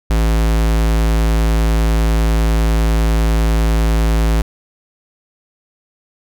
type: tone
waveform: square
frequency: 55 Hz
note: A1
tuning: in tune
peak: -12 dBFS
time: 0.1-4.42 s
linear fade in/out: 5 ms
effects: none